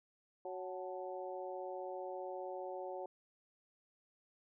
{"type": "harmonic tone with a mistuned harmonic", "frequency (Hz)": 185, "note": "F#3", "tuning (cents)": 0, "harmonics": [2, 3, 4, 5], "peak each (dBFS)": [-46, -45, -47, -51], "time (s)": [0.45, 3.06], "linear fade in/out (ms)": 2, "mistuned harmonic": 5, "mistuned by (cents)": -89, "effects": []}